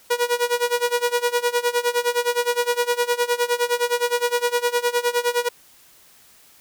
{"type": "tone with tremolo", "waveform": "sawtooth", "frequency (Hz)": 482.7, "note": "B4", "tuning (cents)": -40, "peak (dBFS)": -12, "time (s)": [0.1, 5.49], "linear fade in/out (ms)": 10, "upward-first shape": "sine", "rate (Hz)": 9.7, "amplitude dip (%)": 90, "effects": ["white hiss -52 dBFS RMS until 6.6 s"]}